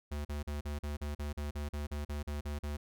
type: tone bursts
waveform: square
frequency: 73.42 Hz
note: D2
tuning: in tune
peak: -36 dBFS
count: 15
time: 0.11-2.77 s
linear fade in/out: 10 ms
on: 140 ms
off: 40 ms
effects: none